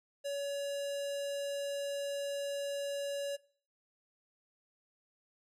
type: tone with notch filter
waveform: square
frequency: 565 Hz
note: C#5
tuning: 33 cents sharp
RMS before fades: -37 dBFS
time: 0.24-3.37 s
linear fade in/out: 20 ms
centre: 1400 Hz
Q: 1.3
effects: noise-tail reverb RT60 0.5 s tail -22 dB re dry + low-pass 12000 Hz 12 dB/octave